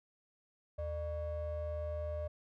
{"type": "ring-modulated tone", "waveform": "triangle", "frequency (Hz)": 261.6, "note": "C4", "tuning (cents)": 0, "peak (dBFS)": -31, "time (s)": [0.78, 2.28], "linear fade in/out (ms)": 10, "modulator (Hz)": 340, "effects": []}